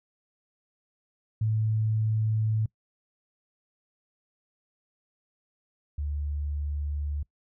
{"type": "tone pair in turn", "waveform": "sine", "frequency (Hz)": [109.4, 73.02], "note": ["A2", "D2"], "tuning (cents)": [-9, -9], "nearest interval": "perfect fifth", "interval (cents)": 700, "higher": "first", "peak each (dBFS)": [-23, -28], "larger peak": "first", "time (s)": [[1.41, 2.66], [5.98, 7.23]], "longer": "neither", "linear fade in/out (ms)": 5, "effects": ["noise-tail reverb RT60 0.1 s tail -23 dB re dry"]}